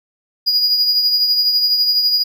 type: tone with tremolo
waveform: triangle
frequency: 4892 Hz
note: D#8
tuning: 30 cents flat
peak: -9 dBFS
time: 0.46-2.24 s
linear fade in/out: 20 ms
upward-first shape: triangle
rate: 12 Hz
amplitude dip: 50%
effects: none